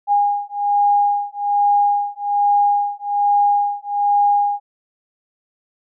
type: beating tone pair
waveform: sine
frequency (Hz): 816 / 817.2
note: G#5 / G#5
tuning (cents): -31 / -28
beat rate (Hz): 1.2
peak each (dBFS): -17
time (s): 0.07-4.6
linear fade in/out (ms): 50
effects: none